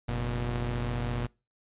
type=tone pair together; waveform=sawtooth; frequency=44.98 / 120.3 Hz; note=F#1 / B2; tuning=-48 / -45 cents; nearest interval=octave + perfect fourth; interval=1703 cents; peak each=-29 / -27 dBFS; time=0.08-1.27 s; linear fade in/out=10 ms; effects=noise-tail reverb RT60 0.3 s tail -25 dB re dry + resampled to 8000 Hz